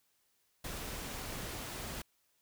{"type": "noise", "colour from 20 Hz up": "pink", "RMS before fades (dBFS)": -42, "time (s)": [0.64, 2.02], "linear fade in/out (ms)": 5, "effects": ["white hiss -75 dBFS RMS until 2.41 s"]}